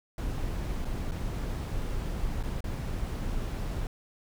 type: noise with dropouts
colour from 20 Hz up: brown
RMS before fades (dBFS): -32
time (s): 0.18-3.87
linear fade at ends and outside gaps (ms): 2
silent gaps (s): 0.848-0.852 / 1.112-1.118 / 2.429-2.435 / 2.606-2.641
effects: none